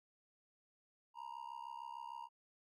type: tone with amplitude modulation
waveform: triangle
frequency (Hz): 941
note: A#5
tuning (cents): +16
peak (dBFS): -40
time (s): 1.14-2.29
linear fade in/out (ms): 50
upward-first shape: sine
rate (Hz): 66.6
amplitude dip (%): 95
effects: none